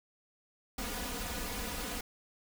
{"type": "noise with comb filter", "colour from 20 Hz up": "pink", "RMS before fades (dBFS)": -38, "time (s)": [0.78, 2.01], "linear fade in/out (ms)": 5, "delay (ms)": 4.1, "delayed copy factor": 0.9, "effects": []}